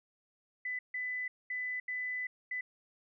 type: tone bursts at uneven times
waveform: sine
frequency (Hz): 2000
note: B6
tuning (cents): +21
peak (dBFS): -34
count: 5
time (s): 0.65-0.79 / 0.94-1.28 / 1.5-1.8 / 1.88-2.27 / 2.51-2.61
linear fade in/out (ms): 5
effects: none